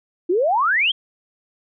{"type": "exponential sweep", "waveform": "sine", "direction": "up", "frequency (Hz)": [329.6, 3322], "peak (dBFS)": -15, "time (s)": [0.29, 0.92], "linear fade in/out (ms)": 10, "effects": []}